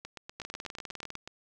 two click trains, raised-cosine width 0.2 ms, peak -24 / -22 dBFS, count 11 / 16, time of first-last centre 0.05-1.275 / 0.4-1.154 s, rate 8.16 / 19.9 Hz, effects none

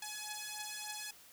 5% pulse beating tone pair, 844 / 847.4 Hz, G#5 / G#5, +28 / +35 cents, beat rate 3.4 Hz, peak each -33 / -32 dBFS, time 0.02-1.11 s, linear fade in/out 5 ms, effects white hiss -59 dBFS RMS until 1.32 s

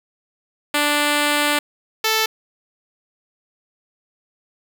5% pulse tone pair in turn, 293.7 / 440.1 Hz, D4 / A4, 0 / 0 cents, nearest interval perfect fifth, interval 700 cents, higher second, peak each -5 dBFS, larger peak neither, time 0.74-1.59 / 2.04-2.26 s, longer first, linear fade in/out 5 ms, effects none

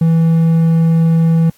triangle tone, 164.1 Hz, E3, 8 cents flat, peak -6 dBFS, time 0.01-1.5 s, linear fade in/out 5 ms, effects white hiss -51 dBFS RMS until 1.57 s + AAC 64 kbps

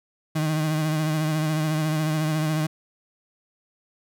35% pulse tone with vibrato, 155.56 Hz, D#3, in tune, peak -20 dBFS, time 0.35-2.67 s, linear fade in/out 10 ms, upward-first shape triangle, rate 14 Hz, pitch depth 47 cents each way, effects none

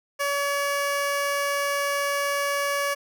15% pulse tone, 567 Hz, C#5, 39 cents sharp, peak -17 dBFS, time 0.19-2.95 s, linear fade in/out 20 ms, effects none

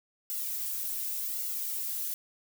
violet noise with flanger, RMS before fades -34 dBFS, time 0.3-2.14 s, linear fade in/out 0 ms, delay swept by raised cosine 1.4 to 3.2 ms, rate 0.89 Hz, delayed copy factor +0.95, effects none

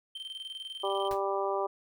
triangle tone with tremolo, 3124 Hz, G7, 7 cents flat, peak -35 dBFS, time 0.15-1.09 s, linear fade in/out 5 ms, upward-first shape square, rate 20 Hz, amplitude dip 60%
harmonic tone, 196.6 Hz, G3, 5 cents sharp, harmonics 2 / 3 / 4 / 5 / 6, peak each -32 / -34 / -35 / -36 / -37 dBFS, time 0.83-1.67 s, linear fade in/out 10 ms
pink noise with exponential decay, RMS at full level -40 dBFS, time 1.11-1.23 s, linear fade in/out 0 ms, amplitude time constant 26 ms
effects none

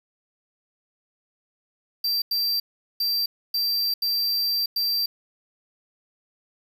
square tone bursts at uneven times, 4699 Hz, D8, in tune, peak -22 dBFS, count 6, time 2.04-2.22 / 2.31-2.6 / 3-3.26 / 3.54-3.94 / 4.02-4.66 / 4.76-5.06 s, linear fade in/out 5 ms, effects 8-bit

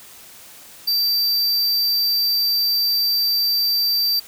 square tone, 4670 Hz, D8, 11 cents flat, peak -17 dBFS, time 0.87-4.2 s, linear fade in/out 10 ms, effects white hiss -43 dBFS RMS until 4.27 s

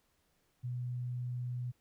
sine tone, 123.47 Hz, B2, in tune, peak -35 dBFS, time 0.63-1.72 s, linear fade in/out 20 ms, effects pink hiss -75 dBFS RMS until 1.8 s

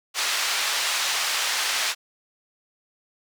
white band-pass noise, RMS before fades -25 dBFS, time 0.14-1.95 s, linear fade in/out 50 ms, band 880 to 5300 Hz, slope 12 dB/octave, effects none

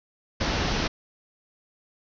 pink low-pass noise, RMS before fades -26 dBFS, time 0.4-0.88 s, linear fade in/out 10 ms, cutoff 6000 Hz, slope 96 dB/octave, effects none

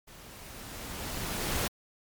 pink noise with level ramp, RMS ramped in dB -51 to -29 dBFS, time 0.07-1.68 s, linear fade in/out 10 ms, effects MP3 96 kbps

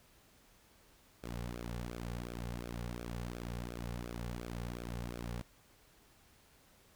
sawtooth tone with flanger, 59.2 Hz, A#1, 27 cents sharp, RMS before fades -42 dBFS, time 1.23-5.42 s, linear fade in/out 10 ms, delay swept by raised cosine 1 to 3.2 ms, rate 2.8 Hz, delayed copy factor -0.75, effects pink hiss -65 dBFS RMS until 6.95 s

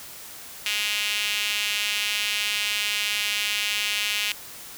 sawtooth tone with high-pass filter, 207.7 Hz, G#3, in tune, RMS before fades -26 dBFS, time 0.66-4.32 s, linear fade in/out 2 ms, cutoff 2700 Hz, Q 2.8, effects white hiss -41 dBFS RMS until 4.77 s

